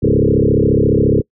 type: tone with frequency modulation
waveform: sine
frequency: 273.6 Hz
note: C#4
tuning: 23 cents flat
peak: -9 dBFS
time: 0.02-1.22 s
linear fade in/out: 20 ms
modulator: 34.4 Hz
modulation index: 5.8
effects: noise-tail reverb RT60 0.1 s tail -25 dB re dry